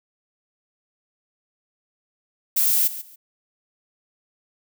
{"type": "noise with echo", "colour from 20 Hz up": "violet", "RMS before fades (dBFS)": -19, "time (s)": [2.56, 2.88], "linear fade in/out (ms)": 10, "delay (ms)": 140, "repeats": 2, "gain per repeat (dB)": -14, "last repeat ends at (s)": 3.16, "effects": []}